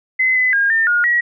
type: tone with pitch steps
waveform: sine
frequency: 2042 / 2015 / 1620 / 1801 / 1432 / 1914 Hz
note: C7 / B6 / G#6 / A6 / F6 / A#6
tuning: -43 / +34 / -43 / +40 / +43 / +45 cents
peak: -12 dBFS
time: 0.19-1.21 s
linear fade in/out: 10 ms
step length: 170 ms
effects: none